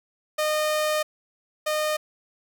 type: tone pair in turn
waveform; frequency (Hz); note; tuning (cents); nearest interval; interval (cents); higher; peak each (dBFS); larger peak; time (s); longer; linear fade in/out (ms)
sawtooth; 612 / 612; D#5 / D#5; -29 / -29; unison; 0; neither; -18 / -19; first; 0.38-1.03 / 1.66-1.97; first; 10
effects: none